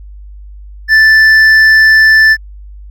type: tone with hard clipping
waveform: sine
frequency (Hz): 1760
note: A6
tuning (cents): 0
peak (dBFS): -4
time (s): 0.88-2.37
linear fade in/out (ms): 50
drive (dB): 5
effects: added 50 Hz sine -28 dBFS peak until 2.9 s